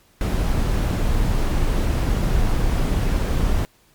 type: noise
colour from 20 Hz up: brown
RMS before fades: -19 dBFS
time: 0.21-3.65 s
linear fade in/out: 0 ms
effects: pink hiss -57 dBFS RMS until 3.94 s + MP3 96 kbps